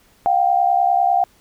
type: tone pair together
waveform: sine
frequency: 709 / 779 Hz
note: F5 / G5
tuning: +26 / -11 cents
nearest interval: major second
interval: 163 cents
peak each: -16 dBFS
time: 0.26-1.24 s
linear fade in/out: 0 ms
effects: pink hiss -55 dBFS RMS until 1.4 s